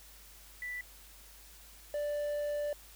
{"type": "tone pair in turn", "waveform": ["sine", "triangle"], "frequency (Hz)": [1975.5, 587.3], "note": ["B6", "D5"], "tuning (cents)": [0, 0], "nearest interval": "octave + major sixth", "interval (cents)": 2100, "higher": "first", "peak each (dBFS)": [-37, -30], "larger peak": "second", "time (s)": [[0.62, 0.81], [1.94, 2.73]], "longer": "second", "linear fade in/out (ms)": 2, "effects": ["added 50 Hz sine -57 dBFS peak until 2.95 s", "white hiss -56 dBFS RMS until 2.95 s"]}